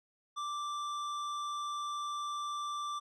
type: tone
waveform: square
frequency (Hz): 1174.7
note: D6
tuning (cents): 0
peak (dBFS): -36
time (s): 0.36-3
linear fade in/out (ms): 20
effects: low-pass 6000 Hz 12 dB/octave